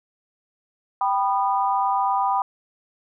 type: chord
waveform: sine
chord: G augmented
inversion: none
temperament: equal with one note detuned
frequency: 784 / 987.8 / 1223.8 Hz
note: G5 / B5 / D#6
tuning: 0 / 0 / -29 cents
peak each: -22 / -22 / -27 dBFS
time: 1.01-2.42 s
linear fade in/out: 2 ms
effects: none